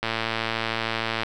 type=click train; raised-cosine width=0.3 ms; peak=-9 dBFS; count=137; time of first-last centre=0.03-1.234 s; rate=113 Hz; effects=none